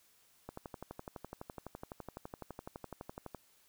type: click train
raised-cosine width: 1 ms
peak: -29 dBFS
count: 35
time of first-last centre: 0.49-3.347 s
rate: 11.9 Hz
effects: white hiss -68 dBFS RMS until 3.68 s